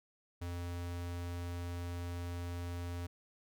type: tone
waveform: square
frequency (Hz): 87.2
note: F2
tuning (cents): -2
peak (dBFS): -39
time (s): 0.41-3.07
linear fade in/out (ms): 10
effects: none